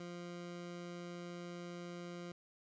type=tone; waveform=20% pulse; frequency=174.61 Hz; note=F3; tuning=in tune; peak=-40 dBFS; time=0-2.32 s; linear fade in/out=2 ms; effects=resampled to 16000 Hz